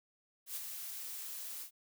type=noise with ADSR envelope; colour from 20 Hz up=blue; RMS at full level=-39 dBFS; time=0.46-1.71 s; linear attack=100 ms; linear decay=25 ms; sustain=-5 dB; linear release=98 ms; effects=none